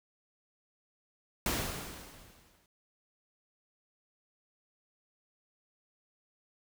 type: noise with exponential decay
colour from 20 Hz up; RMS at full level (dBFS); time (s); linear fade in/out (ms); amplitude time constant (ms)
pink; -30; 1.46-2.66; 2; 260
effects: none